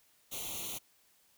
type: noise with comb filter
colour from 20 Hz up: white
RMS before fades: -40 dBFS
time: 0.31-0.79 s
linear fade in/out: 20 ms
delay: 0.3 ms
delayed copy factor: +0.9
effects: white hiss -68 dBFS RMS until 1.37 s